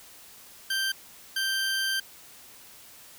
20% pulse tone pair in turn, 1568 / 1568 Hz, G6 / G6, 0 / 0 cents, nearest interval unison, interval 0 cents, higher neither, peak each -21 dBFS, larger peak neither, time 0.7-0.92 / 1.36-2 s, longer second, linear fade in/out 5 ms, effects white hiss -50 dBFS RMS until 3.18 s

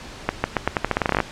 accelerating click train, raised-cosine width 0.5 ms, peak -3 dBFS, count 16, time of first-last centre 0.29-1.203 s, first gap 150 ms, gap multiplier 0.85, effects pink hiss -38 dBFS RMS until 1.31 s + low-pass 6000 Hz 12 dB/octave

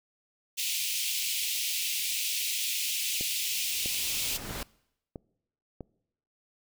pink high-pass noise, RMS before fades -31 dBFS, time 0.57-4.38 s, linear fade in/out 20 ms, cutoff 2400 Hz, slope 48 dB/octave
pink noise with exponential growth, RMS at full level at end -35 dBFS, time 3.06-4.63 s, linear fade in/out 2 ms, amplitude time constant 340 ms
click train, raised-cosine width 2 ms, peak -25 dBFS, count 5, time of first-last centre 3.21-5.807 s, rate 1.54 Hz
effects noise-tail reverb RT60 0.8 s tail -23 dB re dry

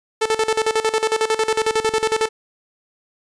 sawtooth tone with tremolo, 440.3 Hz, A4, 1 cent sharp, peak -11 dBFS, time 0.21-2.29 s, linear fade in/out 10 ms, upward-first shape square, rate 11 Hz, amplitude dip 80%, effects resampled to 22050 Hz

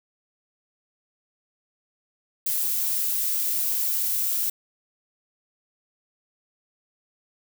violet noise, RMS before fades -25 dBFS, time 2.46-4.5 s, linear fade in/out 5 ms, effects none

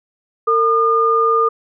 sine tone pair together, 453.9 / 1213 Hz, A#4 / D#6, -46 / -44 cents, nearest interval octave + perfect fourth, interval 1702 cents, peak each -16 / -13 dBFS, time 0.47-1.49 s, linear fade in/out 10 ms, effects none

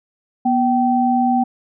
sine tone pair together, 243.5 / 772.6 Hz, B3 / G5, -24 / -25 cents, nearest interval octave + minor sixth, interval 1999 cents, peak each -16 dBFS, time 0.45-1.44 s, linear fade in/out 10 ms, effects none

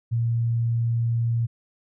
sine tone, 116.54 Hz, A#2, in tune, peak -20 dBFS, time 0.11-1.47 s, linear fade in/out 20 ms, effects none

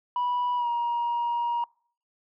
sine tone with pitch glide, 980 to 948.3 Hz, B5 to A#5, -14 to +29 cents, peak -22 dBFS, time 0.16-1.64 s, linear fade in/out 2 ms, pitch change -57 cents, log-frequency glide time 0.56-0.68 s, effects noise-tail reverb RT60 0.5 s tail -26 dB re dry + tanh soft clip ceiling -22 dBFS

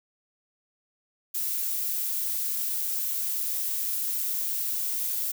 violet noise, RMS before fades -29 dBFS, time 1.34-5.32 s, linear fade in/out 10 ms, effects none

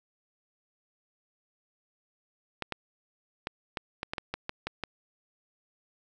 clicks, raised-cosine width 0.3 ms, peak -16 dBFS, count 11, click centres 2.623 / 2.723 / 3.471 / 3.772 / 4.031 / 4.135 / 4.182 / 4.34 / 4.494 / 4.67 / 4.837 s, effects none

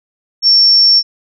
sine tone, 5450 Hz, F8, 43 cents flat, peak -5 dBFS, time 0.42-1.03 s, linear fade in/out 50 ms, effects none

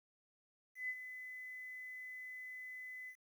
sine tone with ADSR envelope, 2014 Hz, B6, 33 cents sharp, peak -36 dBFS, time 0.75-3.16 s, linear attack 140 ms, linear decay 52 ms, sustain -10 dB, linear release 79 ms, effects 11-bit

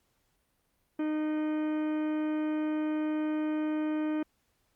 harmonic tone with a mistuned harmonic, 307 Hz, D#4, 23 cents flat, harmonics 1 / 2 / 3 / 4 / 5 / 6 / 7 / 8 / 10, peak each -28 / -40 / -46 / -48 / -49 / -53 / -56 / -53 / -59 dBFS, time 0.99-4.23 s, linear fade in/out 5 ms, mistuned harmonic 6, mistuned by +26 cents, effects pink hiss -74 dBFS RMS until 4.75 s + Opus 48 kbps

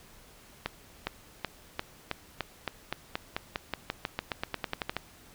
accelerating click train, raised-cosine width 0.3 ms, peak -14 dBFS, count 23, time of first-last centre 0.66-4.966 s, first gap 410 ms, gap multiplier 0.92, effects pink hiss -55 dBFS RMS until 5.34 s

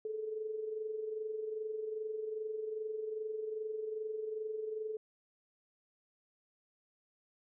sine tone with amplitude modulation, 434 Hz, A4, 24 cents flat, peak -34 dBFS, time 0.05-4.97 s, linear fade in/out 2 ms, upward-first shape sine, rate 22.5 Hz, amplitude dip 55%, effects none

